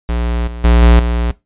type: tone with level steps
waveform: square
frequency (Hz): 58.9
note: A#1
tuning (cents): +19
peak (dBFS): -15 / -25 / -7 / -5 / -14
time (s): 0.09-1.31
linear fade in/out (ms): 0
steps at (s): 0.47 / 0.64 / 0.82 / 0.99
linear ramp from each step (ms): 5
effects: noise-tail reverb RT60 0.2 s tail -19 dB re dry + resampled to 8000 Hz